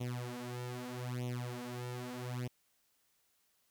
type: tone with flanger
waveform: sawtooth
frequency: 123.47 Hz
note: B2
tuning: in tune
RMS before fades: -41 dBFS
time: 0-2.48 s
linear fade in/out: 10 ms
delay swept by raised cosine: 0.31 to 5.91 ms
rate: 0.8 Hz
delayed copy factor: +0.95
effects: white hiss -75 dBFS RMS until 3.7 s